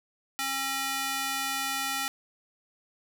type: tone with high-pass filter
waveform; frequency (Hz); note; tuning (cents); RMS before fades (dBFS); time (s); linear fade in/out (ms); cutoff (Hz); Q
square; 270; C#4; -45; -31; 0.39-2.08; 0; 1200; 0.6
effects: 9-bit